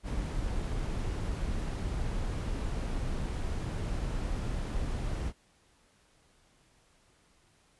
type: noise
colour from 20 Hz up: brown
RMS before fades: -33 dBFS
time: 0.03-5.33 s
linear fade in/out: 50 ms
effects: pink hiss -66 dBFS RMS until 7.79 s + resampled to 24000 Hz